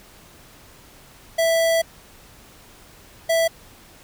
square tone bursts at uneven times, 659.3 Hz, E5, in tune, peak -17 dBFS, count 2, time 1.38-1.82 / 3.29-3.48 s, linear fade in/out 10 ms, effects pink hiss -48 dBFS RMS until 4.03 s

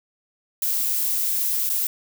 violet noise with dropouts, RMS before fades -23 dBFS, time 0.62-1.87 s, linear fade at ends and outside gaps 2 ms, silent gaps 1.693-1.699 s, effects none

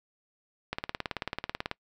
click train, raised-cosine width 0.3 ms, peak -15 dBFS, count 19, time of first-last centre 0.73-1.714 s, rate 18.3 Hz, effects noise-tail reverb RT60 0.1 s tail -24 dB re dry

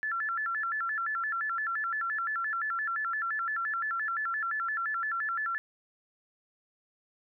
sine tone with vibrato, 1537 Hz, G6, 35 cents flat, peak -29 dBFS, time 0.03-5.58 s, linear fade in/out 0 ms, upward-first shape square, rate 5.8 Hz, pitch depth 210 cents each way, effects none

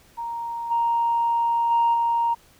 sine tone with level steps, 933 Hz, A#5, 1 cent sharp, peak -27 / -18 / -15 / -18 dBFS, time 0.17-2.35 s, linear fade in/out 20 ms, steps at 0.7 / 1.7 / 1.93 s, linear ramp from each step 20 ms, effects tanh soft clip ceiling -13 dBFS + pink hiss -55 dBFS RMS until 2.59 s

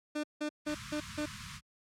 30% pulse tone bursts, 300 Hz, D4, 37 cents sharp, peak -30 dBFS, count 5, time 0.15-1.26 s, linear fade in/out 10 ms, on 86 ms, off 170 ms
pink band-stop noise, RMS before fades -44 dBFS, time 0.65-1.61 s, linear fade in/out 50 ms, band 220 to 1000 Hz, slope 96 dB/octave
effects high-pass 60 Hz 12 dB/octave + low-pass 8000 Hz 12 dB/octave

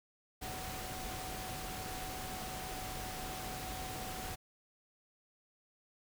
sine tone in noise, 748 Hz, F#5, 19 cents sharp, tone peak -46 dBFS, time 0.41-4.36 s, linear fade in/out 20 ms, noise pink, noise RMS -43 dBFS, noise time 0.41-4.36 s, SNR -6 dB, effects none

